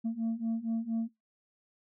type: beating tone pair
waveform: sine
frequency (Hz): 224.6 / 228.9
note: A3 / A#3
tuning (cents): +36 / -31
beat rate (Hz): 4.3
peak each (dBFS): -32 / -30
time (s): 0.04-1.09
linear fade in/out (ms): 20
effects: noise-tail reverb RT60 0.2 s tail -26 dB re dry + tanh soft clip ceiling -27 dBFS